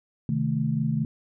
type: chord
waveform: sine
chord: A diminished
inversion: first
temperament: equal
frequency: 130.81 / 155.56 / 220 Hz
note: C3 / Eb3 / A3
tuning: 0 / 0 / 0 cents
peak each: -28 / -26 / -27 dBFS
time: 0.29-1.05 s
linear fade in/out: 2 ms
effects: none